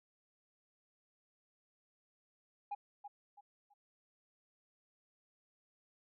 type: tone with echo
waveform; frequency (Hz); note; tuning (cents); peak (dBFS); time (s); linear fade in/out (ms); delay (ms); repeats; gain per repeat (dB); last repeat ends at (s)
sine; 817; G#5; -29; -35; 2.71-2.75; 10; 330; 3; -10; 3.74
effects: tanh soft clip ceiling -36 dBFS